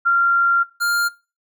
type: tone pair in turn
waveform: sine / square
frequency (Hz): 1383 / 1399.9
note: F6 / F6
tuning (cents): -17 / +4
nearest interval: unison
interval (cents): 21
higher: second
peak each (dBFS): -12 / -18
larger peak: first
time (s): 0.05-0.64 / 0.8-1.09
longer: first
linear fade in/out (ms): 20
effects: noise-tail reverb RT60 0.3 s tail -19 dB re dry